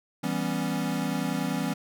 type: chord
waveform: square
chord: C# half-diminished seventh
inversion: first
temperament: equal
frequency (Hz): 164.81 / 196 / 246.9 / 277.2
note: E3 / G3 / B3 / C#4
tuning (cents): 0 / 0 / 0 / 0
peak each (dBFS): -33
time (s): 0.23-1.74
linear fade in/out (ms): 10
effects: none